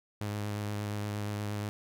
sawtooth tone with vibrato, 103.83 Hz, G#2, in tune, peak -29 dBFS, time 0.21-1.69 s, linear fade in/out 0 ms, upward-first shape sine, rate 8.5 Hz, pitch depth 17 cents each way, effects none

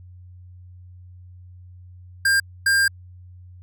square tone bursts at uneven times, 1600 Hz, G6, 35 cents sharp, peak -16 dBFS, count 2, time 2.25-2.4 / 2.66-2.88 s, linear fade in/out 5 ms, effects added 90 Hz sine -41 dBFS peak until 3.62 s

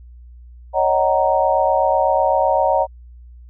sine chord, D# minor seventh, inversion third, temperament equal with one note detuned, 554.4 / 622.3 / 750.8 / 932.3 Hz, C#5 / D#5 / F#5 / A#5, 0 / 0 / +25 / 0 cents, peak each -19 dBFS, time 0.73-2.87 s, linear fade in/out 50 ms, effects added 60 Hz sine -38 dBFS peak until 3.49 s

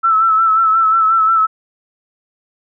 sine tone with vibrato, 1318.5 Hz, E6, in tune, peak -9 dBFS, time 0.03-1.47 s, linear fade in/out 20 ms, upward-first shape sine, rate 5.6 Hz, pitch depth 40 cents each way, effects none

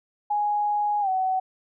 sine tone with pitch glide, 830.6 to 752.9 Hz, G#5 to F#5, 0 to +30 cents, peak -21 dBFS, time 0.3-1.4 s, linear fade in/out 10 ms, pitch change -170 cents, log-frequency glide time 1.01-1.09 s, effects none

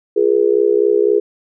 sine tone with amplitude modulation, 415.3 Hz, G#4, in tune, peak -6 dBFS, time 0.16-1.2 s, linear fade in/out 10 ms, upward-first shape sine, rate 63.9 Hz, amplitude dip 100%, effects none

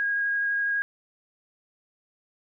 sine tone with vibrato, 1637 Hz, G#6, 25 cents flat, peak -23 dBFS, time 0-0.82 s, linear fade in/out 0 ms, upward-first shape sine, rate 12 Hz, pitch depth 9 cents each way, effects none

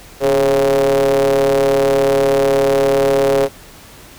square ring-modulated tone, 66.1 Hz, C2, 18 cents sharp, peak -9 dBFS, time 0.2-3.49 s, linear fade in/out 50 ms, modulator 481 Hz, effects pink hiss -40 dBFS RMS until 4.18 s

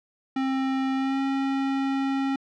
square tone with pitch glide, 265.8 to 271.2 Hz, C4 to C#4, +27 to -38 cents, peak -24 dBFS, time 0.36-2.36 s, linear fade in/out 5 ms, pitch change +35 cents, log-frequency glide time 0.95-1.21 s, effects low-pass 3000 Hz 12 dB/octave

